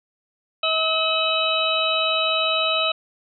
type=harmonic tone with a mistuned harmonic; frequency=642 Hz; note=E5; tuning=46 cents flat; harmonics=1 / 2 / 4 / 5 / 6; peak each=-25 / -25 / -25 / -25 / -25 dBFS; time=0.63-2.92 s; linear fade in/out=5 ms; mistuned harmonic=5; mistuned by=-110 cents; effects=none